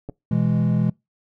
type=clicks; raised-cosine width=2 ms; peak=-20 dBFS; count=2; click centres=0.089 / 0.096 s
type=chord; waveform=triangle; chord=E major; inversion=second; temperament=equal; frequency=123.47 / 164.81 / 207.7 Hz; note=B2 / E3 / G#3; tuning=0 / 0 / 0 cents; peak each=-20 / -19 / -20 dBFS; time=0.31-0.9 s; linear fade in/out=5 ms
effects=noise-tail reverb RT60 0.2 s tail -24 dB re dry